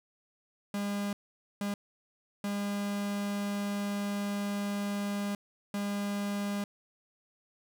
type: tone bursts at uneven times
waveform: 45% pulse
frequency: 202.7 Hz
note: G#3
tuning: 42 cents flat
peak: -31 dBFS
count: 4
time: 0.74-1.13 / 1.61-1.74 / 2.44-5.35 / 5.74-6.64 s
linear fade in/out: 2 ms
effects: none